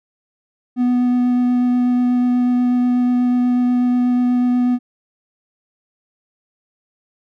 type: tone with vibrato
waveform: triangle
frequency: 246.9 Hz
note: B3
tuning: in tune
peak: -11 dBFS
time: 0.76-4.79 s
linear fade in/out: 50 ms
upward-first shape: sine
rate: 8.2 Hz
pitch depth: 8 cents each way
effects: none